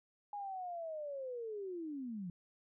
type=linear sweep; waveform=sine; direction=down; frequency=830.6 to 167.6 Hz; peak=-40 dBFS; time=0.33-2.3 s; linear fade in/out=2 ms; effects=none